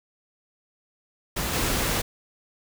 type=noise with level steps; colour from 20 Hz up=pink; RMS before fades=-28 / -25 dBFS; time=1.36-2.02 s; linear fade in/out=10 ms; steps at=1.53 s; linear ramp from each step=5 ms; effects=none